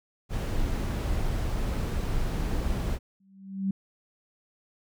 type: noise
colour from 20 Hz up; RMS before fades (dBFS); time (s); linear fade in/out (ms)
brown; -28; 0.29-2.99; 50
type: tone with exponential growth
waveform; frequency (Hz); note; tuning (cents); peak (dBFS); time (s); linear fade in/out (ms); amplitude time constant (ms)
sine; 193.6; G3; -21; -22; 3.2-3.71; 5; 110
effects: none